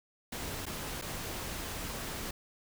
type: noise with dropouts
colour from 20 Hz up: pink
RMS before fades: -39 dBFS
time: 0.32-2.31 s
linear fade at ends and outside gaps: 5 ms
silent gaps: 0.656-0.664 / 1.015-1.021 s
effects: none